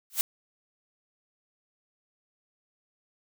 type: noise with exponential growth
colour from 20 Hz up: blue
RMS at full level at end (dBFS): -20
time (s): 0.1-0.21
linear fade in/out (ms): 0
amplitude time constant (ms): 22
effects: none